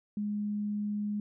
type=tone; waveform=sine; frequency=207.7 Hz; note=G#3; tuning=in tune; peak=-30 dBFS; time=0.17-1.2 s; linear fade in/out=2 ms; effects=none